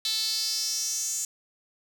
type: tone with high-pass filter sweep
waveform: sawtooth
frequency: 440 Hz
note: A4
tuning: in tune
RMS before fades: -29 dBFS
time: 0.05-1.25 s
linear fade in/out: 2 ms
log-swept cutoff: 4000 to 7000 Hz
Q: 5.5
effects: none